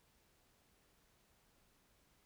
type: silence
effects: pink hiss -73 dBFS RMS until 2.25 s